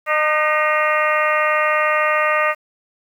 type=harmonic tone with a mistuned harmonic; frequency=304.7 Hz; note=D#4; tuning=36 cents flat; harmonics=2 / 3 / 4 / 5 / 6 / 7 / 8 / 9; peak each=-20 / -29 / -19 / -28 / -21 / -25 / -28 / -28 dBFS; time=0.06-2.55 s; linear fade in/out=50 ms; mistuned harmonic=6; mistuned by=+52 cents; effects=8-bit